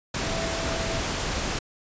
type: tone in noise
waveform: sine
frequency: 659.3 Hz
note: E5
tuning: in tune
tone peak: -33 dBFS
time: 0.23-1 s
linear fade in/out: 5 ms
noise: pink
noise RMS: -28 dBFS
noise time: 0.14-1.59 s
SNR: -8 dB
effects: resampled to 16000 Hz